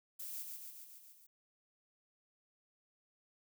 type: noise with echo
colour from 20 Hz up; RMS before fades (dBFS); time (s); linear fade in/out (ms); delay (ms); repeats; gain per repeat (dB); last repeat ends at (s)
violet; -45; 0.19-0.43; 10; 140; 6; -3; 1.27
effects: none